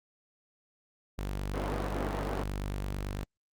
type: tone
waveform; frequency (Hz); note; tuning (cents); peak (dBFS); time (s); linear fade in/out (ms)
sawtooth; 49; G1; 0; -29; 1.18-3.24; 10
type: band-pass noise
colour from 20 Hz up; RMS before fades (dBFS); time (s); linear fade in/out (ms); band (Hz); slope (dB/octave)
white; -36; 1.54-2.43; 2; 190 to 810; 12
effects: Opus 48 kbps